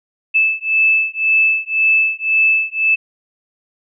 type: beating tone pair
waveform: sine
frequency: 2623 / 2624.9 Hz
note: E7 / E7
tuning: -9 / -8 cents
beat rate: 1.9 Hz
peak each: -15 dBFS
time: 0.34-2.96 s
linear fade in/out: 20 ms
effects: none